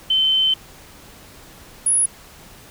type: tone pair in turn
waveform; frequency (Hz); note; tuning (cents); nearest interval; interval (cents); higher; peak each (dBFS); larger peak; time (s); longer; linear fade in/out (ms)
sine; 3076 / 10323; G7 / E9; -33 / -37; octave + major sixth; 2096; second; -14; neither; 0.1-0.54 / 1.86-2.06; first; 5
effects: pink hiss -44 dBFS RMS until 2.7 s